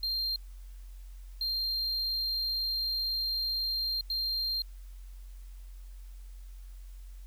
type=tone bursts at uneven times; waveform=triangle; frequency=4186 Hz; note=C8; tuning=in tune; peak=-28 dBFS; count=3; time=0.03-0.36 / 1.41-4.01 / 4.1-4.62 s; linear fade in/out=2 ms; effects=added 45 Hz sine -43 dBFS peak until 7.26 s + white hiss -64 dBFS RMS until 7.26 s